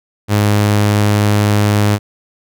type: tone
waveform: sawtooth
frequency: 103.83 Hz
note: G#2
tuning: in tune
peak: -6 dBFS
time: 0.28-1.99 s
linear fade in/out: 50 ms
effects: none